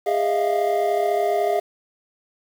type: tone cluster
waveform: triangle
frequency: 408.9 / 628 / 664 / 698 Hz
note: G#4 / D#5 / E5 / F5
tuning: -27 / +16 / +12 / -1 cents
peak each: -21 / -23 / -26 / -20 dBFS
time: 0.06-1.6 s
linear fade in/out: 10 ms
effects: 7-bit